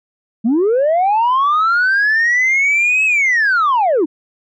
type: linear two-way sweep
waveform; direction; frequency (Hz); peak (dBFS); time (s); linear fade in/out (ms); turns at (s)
sine; up then down; 207.7 to 2600 to 273.5; -9; 0.44-4.06; 20; 3.05
effects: tanh soft clip ceiling -9 dBFS